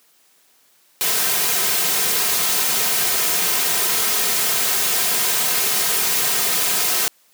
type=noise with comb filter; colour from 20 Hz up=white; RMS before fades=-19 dBFS; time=1.01-7.08 s; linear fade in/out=0 ms; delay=3.5 ms; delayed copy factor=-0.55; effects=white hiss -57 dBFS RMS until 7.33 s + high-pass 200 Hz 12 dB/octave